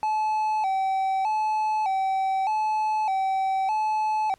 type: tone with vibrato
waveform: triangle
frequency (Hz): 814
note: G#5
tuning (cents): -35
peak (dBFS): -20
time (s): 0.03-4.34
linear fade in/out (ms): 0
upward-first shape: square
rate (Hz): 0.82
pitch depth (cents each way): 100
effects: pink hiss -61 dBFS RMS until 4.38 s + low-pass 11000 Hz 12 dB/octave